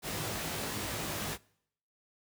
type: noise with comb filter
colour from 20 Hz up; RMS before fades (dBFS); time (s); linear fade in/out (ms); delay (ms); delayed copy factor
pink; -36; 0.02-1.38; 50; 19; +0.7
effects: noise-tail reverb RT60 0.7 s tail -24 dB re dry + high-pass 80 Hz 12 dB/octave